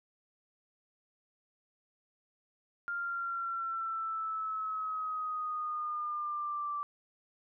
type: exponential sweep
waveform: sine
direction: down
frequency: 1401 to 1165 Hz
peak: -33 dBFS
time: 2.88-6.83 s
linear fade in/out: 0 ms
effects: none